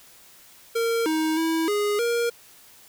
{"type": "tone with pitch steps", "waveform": "square", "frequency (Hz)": [460.6, 315.4, 324.9, 413.4, 470.7], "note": ["A#4", "D#4", "E4", "G#4", "A#4"], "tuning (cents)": [-21, 24, -25, -8, 17], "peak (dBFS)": -22, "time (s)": [0.75, 2.3], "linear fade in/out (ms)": 10, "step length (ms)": 310, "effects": ["white hiss -51 dBFS RMS until 2.88 s"]}